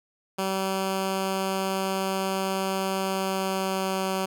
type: tone with pitch glide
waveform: 10% pulse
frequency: 191.7 to 190.16 Hz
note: G3 to F#3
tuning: -38 to +48 cents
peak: -17 dBFS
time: 0.38-4.26 s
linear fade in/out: 10 ms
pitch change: -14 cents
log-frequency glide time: 3-4.14 s
effects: none